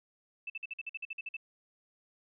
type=tone bursts; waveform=sine; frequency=2640 Hz; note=E7; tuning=2 cents sharp; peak=-36 dBFS; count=12; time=0.47-1.368 s; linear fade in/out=5 ms; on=29 ms; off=50 ms; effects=none